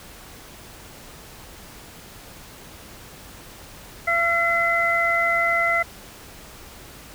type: harmonic tone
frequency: 679 Hz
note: F5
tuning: 49 cents flat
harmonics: 1 / 2 / 3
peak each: -24 / -24 / -20 dBFS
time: 4.07-5.83 s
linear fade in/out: 10 ms
effects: pink hiss -43 dBFS RMS until 7.14 s